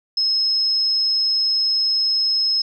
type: tone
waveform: sine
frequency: 5170 Hz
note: E8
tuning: 34 cents flat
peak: -16 dBFS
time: 0.17-2.62 s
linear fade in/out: 5 ms
effects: none